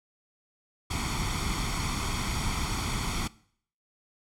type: noise with comb filter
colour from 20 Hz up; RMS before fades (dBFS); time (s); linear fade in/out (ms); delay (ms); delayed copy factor
pink; -30; 0.9-3.28; 10; 0.89; +0.7
effects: noise-tail reverb RT60 0.6 s tail -21 dB re dry + low-pass 9000 Hz 12 dB/octave